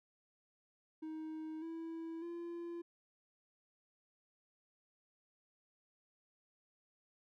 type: tone with pitch steps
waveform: triangle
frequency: 314.7 / 328.1 / 342 Hz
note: D#4 / E4 / F4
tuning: +20 / -8 / -36 cents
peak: -40 dBFS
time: 1.02-2.82 s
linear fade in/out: 10 ms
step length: 600 ms
effects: none